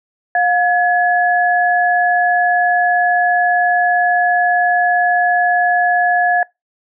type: tone pair together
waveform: sine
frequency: 712 / 1697 Hz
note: F5 / G#6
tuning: +33 / +37 cents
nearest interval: octave + minor third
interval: 1504 cents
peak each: -13 / -15 dBFS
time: 0.35-6.43 s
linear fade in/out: 2 ms
effects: noise-tail reverb RT60 0.2 s tail -25 dB re dry